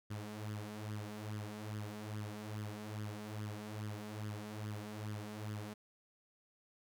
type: tone with flanger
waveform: sawtooth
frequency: 105.8 Hz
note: G#2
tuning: 33 cents sharp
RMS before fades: -44 dBFS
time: 0.1-5.74 s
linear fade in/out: 10 ms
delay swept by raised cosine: 0.6 to 4.6 ms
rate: 2.4 Hz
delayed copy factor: +0.65
effects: none